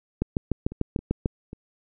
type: two click trains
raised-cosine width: 3 ms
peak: -24 / -10 dBFS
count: 4 / 8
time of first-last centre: 0.72-1.531 / 0.22-1.259 s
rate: 3.7 / 6.74 Hz
effects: none